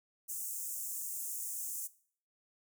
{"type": "high-pass noise", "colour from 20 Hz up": "pink", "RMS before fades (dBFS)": -40, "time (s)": [0.28, 1.88], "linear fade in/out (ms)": 20, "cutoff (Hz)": 6700, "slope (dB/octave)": 48, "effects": ["noise-tail reverb RT60 0.5 s tail -18 dB re dry"]}